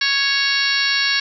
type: harmonic tone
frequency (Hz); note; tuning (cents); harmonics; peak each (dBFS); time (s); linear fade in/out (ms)
554.4; C#5; 0; 2 / 3 / 4 / 5 / 6 / 7 / 8 / 9 / 10; -32 / -21 / -24 / -25 / -29 / -24 / -22 / -32 / -25; 0.01-1.2; 5
effects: none